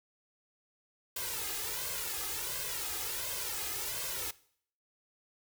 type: noise with flanger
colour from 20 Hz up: white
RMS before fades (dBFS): -37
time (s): 1.16-4.31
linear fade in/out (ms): 5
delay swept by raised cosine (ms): 1.9 to 2.44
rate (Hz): 1.4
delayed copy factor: +0.85
effects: noise-tail reverb RT60 0.6 s tail -20 dB re dry